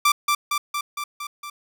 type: tone with echo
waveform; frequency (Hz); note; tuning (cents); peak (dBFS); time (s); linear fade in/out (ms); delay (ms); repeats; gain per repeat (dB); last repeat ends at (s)
sawtooth; 1174.7; D6; 0; -11; 0.05-0.12; 5; 230; 6; -3; 1.5
effects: none